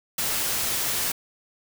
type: noise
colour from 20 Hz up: white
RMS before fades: -26 dBFS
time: 0.18-1.12 s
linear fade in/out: 5 ms
effects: none